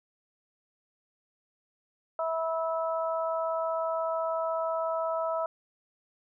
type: harmonic tone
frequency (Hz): 325.8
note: E4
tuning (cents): -20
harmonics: 2 / 3 / 4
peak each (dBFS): -29 / -35 / -34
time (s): 2.19-5.46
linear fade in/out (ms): 2
effects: none